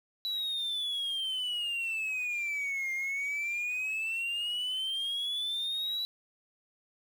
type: exponential two-way sweep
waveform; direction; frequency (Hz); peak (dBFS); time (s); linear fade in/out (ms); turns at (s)
sine; down then up; 3951 to 2109 to 3951; -28; 0.25-6.05; 0; 2.92
effects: tanh soft clip ceiling -30 dBFS + 9-bit